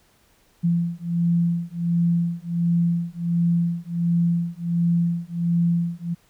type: beating tone pair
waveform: sine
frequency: 170 / 171.4 Hz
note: F3 / F3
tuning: -46 / -32 cents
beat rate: 1.4 Hz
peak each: -22 dBFS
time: 0.63-6.15 s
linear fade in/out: 20 ms
effects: pink hiss -60 dBFS RMS until 6.29 s